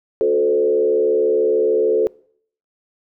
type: tone with frequency modulation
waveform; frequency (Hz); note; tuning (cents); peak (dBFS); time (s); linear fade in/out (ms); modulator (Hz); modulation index
sine; 439.8; A4; -1; -13; 0.21-2.07; 0; 73.6; 0.96
effects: noise-tail reverb RT60 0.6 s tail -24 dB re dry